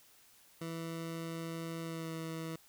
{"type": "tone with pitch glide", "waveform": "20% pulse", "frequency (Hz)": [164.81, 162.26], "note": ["E3", "E3"], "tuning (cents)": [0, -27], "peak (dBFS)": -34, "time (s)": [0.61, 2.56], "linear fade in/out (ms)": 5, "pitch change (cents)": -27, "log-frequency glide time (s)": [1.82, 2.11], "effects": ["white hiss -63 dBFS RMS until 2.68 s"]}